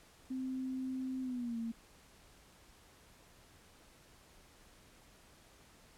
sine tone with pitch glide, 260 to 229 Hz, C4 to A#3, -11 to -31 cents, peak -36 dBFS, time 0.3-1.72 s, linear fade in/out 10 ms, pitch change -220 cents, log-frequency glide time 1.22-1.58 s, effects pink hiss -62 dBFS RMS until 5.97 s + low-pass 12000 Hz 12 dB/octave

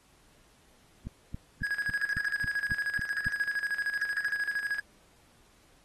click train, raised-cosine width 5 ms, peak -25 dBFS, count 9, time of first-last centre 1.07-3.268 s, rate 3.64 Hz
triangle tone with tremolo, 1658 Hz, G#6, 3 cents flat, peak -25 dBFS, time 1.63-4.8 s, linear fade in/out 5 ms, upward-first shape square, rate 13 Hz, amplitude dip 70%
effects pink hiss -63 dBFS RMS until 5.84 s + AAC 32 kbps

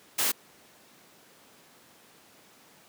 white noise, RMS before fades -26 dBFS, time 0.18-0.32 s, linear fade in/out 10 ms, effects pink hiss -56 dBFS RMS until 2.88 s + high-pass 200 Hz 12 dB/octave

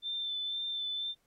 sine tone with vibrato, 3547 Hz, A7, 13 cents sharp, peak -33 dBFS, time 0.02-1.15 s, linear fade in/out 50 ms, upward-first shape sine, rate 2 Hz, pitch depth 20 cents each way, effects pink hiss -75 dBFS RMS until 1.26 s + AAC 48 kbps

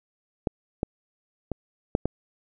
clicks, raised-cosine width 2 ms, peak -10 / -11 / -15 / -7 / -11 dBFS, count 5, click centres 0.472 / 0.831 / 1.517 / 1.951 / 2.056 s, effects none

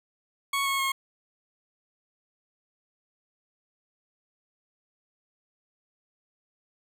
20% pulse tone with pitch steps, 1108.7 / 1095.3 / 1082.1 Hz, C#6 / C#6 / C#6, 0 / -21 / -42 cents, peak -20 dBFS, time 0.53-0.92 s, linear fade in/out 5 ms, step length 130 ms, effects none

